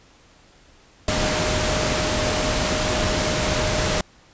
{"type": "tone in noise", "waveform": "sine", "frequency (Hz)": 616, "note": "D#5", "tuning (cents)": -17, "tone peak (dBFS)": -27, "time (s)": [1.08, 4.01], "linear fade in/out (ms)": 2, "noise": "pink", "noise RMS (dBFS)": -22, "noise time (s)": [1.08, 4.01], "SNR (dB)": -8, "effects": ["pink hiss -53 dBFS RMS until 4.33 s", "resampled to 16000 Hz"]}